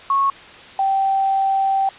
sine tone pair in turn, 1100 / 777.8 Hz, C#6 / G5, -14 / -14 cents, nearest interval tritone, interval 600 cents, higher first, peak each -14 / -15 dBFS, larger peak first, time 0.1-0.3 / 0.79-1.89 s, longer second, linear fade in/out 2 ms, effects white hiss -40 dBFS RMS until 1.98 s + resampled to 8000 Hz

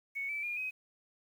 sine tone with pitch steps, 2217 / 2315 / 2418 / 2525 Hz, C#7 / D7 / D7 / D#7, 0 / -25 / +50 / +25 cents, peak -34 dBFS, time 0.15-0.71 s, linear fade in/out 20 ms, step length 140 ms, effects 10-bit

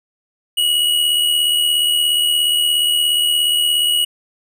square tone with amplitude modulation, 2910 Hz, F#7, 29 cents flat, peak -12 dBFS, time 0.57-4.05 s, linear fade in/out 10 ms, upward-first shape sine, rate 77 Hz, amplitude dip 45%, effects none

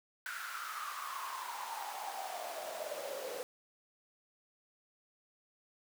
pink noise with high-pass filter sweep, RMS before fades -42 dBFS, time 0.26-3.43 s, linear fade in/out 0 ms, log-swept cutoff 1500 to 490 Hz, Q 8.6, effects none

